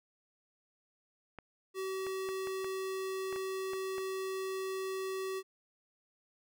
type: clicks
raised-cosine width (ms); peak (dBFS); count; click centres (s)
0.5; -30; 9; 1.387 / 2.067 / 2.289 / 2.472 / 2.645 / 3.327 / 3.361 / 3.734 / 3.982
type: tone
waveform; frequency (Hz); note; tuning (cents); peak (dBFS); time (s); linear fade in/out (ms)
square; 381; G4; -49; -36; 1.74-5.43; 50
effects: none